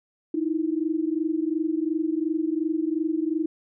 sine tone pair together, 309.5 / 332.3 Hz, D#4 / E4, -9 / +14 cents, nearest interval minor second, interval 123 cents, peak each -25 / -26 dBFS, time 0.34-3.46 s, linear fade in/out 5 ms, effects none

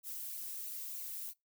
violet noise with flanger, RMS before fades -43 dBFS, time 0.03-1.34 s, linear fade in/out 50 ms, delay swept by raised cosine 0.56 to 3.76 ms, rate 3.1 Hz, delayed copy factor -1, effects noise-tail reverb RT60 0.2 s tail -24 dB re dry

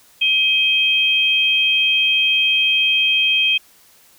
sine tone pair together, 2532 / 3190 Hz, D#7 / G7, +30 / +30 cents, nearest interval major third, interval 400 cents, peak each -16 dBFS, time 0.21-3.58 s, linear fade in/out 10 ms, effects white hiss -51 dBFS RMS until 4.18 s

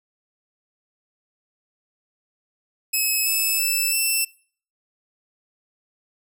5% pulse tone with pitch steps, 2573 / 2606 / 2639 / 2673 Hz, E7 / E7 / E7 / E7, -43 / -20 / +1 / +23 cents, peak -11 dBFS, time 2.93-4.25 s, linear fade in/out 10 ms, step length 330 ms, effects noise-tail reverb RT60 0.5 s tail -25 dB re dry

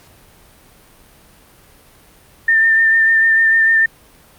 sine tone with vibrato, 1800 Hz, A6, 39 cents sharp, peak -9 dBFS, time 2.48-3.86 s, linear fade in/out 5 ms, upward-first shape sine, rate 6.7 Hz, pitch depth 20 cents each way, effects pink hiss -47 dBFS RMS until 4.38 s + Opus 48 kbps

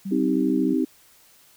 sine tone with vibrato, 193.4 Hz, G3, 23 cents flat, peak -27 dBFS, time 0.05-0.74 s, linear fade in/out 10 ms, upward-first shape triangle, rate 2.6 Hz, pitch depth 25 cents each way
sine chord, C minor, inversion none, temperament equal with one note detuned, 261.6 / 314.9 / 392 Hz, C4 / Eb4 / G4, 0 / +21 / 0 cents, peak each -22 / -23 / -28 dBFS, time 0.11-0.85 s, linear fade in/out 10 ms
effects white hiss -55 dBFS RMS until 1.56 s

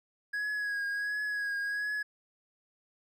triangle tone with vibrato, 1661.2 Hz, G#6, in tune, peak -29 dBFS, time 0.33-2.03 s, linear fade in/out 10 ms, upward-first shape triangle, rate 1.4 Hz, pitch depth 38 cents each way, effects none

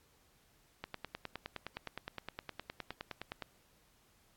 click train, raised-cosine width 0.3 ms, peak -24 dBFS, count 26, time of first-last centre 0.84-3.423 s, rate 9.68 Hz, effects pink hiss -69 dBFS RMS until 4.36 s + AAC 64 kbps

